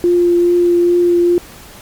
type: tone with vibrato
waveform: sine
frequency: 349.2 Hz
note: F4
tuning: in tune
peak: -8 dBFS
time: 0.04-1.38 s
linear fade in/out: 0 ms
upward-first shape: triangle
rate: 2.4 Hz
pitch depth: 12 cents each way
effects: pink hiss -37 dBFS RMS until 1.81 s + MP3 96 kbps